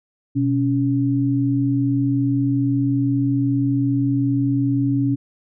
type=tone pair together; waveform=sine; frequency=124.63 / 279.3 Hz; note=B2 / C#4; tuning=+16 / +13 cents; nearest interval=octave + major second; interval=1397 cents; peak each=-20 / -18 dBFS; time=0.35-5.16 s; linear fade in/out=20 ms; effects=none